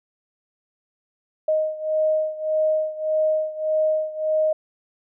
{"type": "beating tone pair", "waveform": "sine", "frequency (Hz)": [622.3, 624], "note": ["D#5", "D#5"], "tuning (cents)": [0, 5], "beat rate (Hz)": 1.7, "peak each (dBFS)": [-21, -24], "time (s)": [1.48, 4.53], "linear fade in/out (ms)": 5, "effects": []}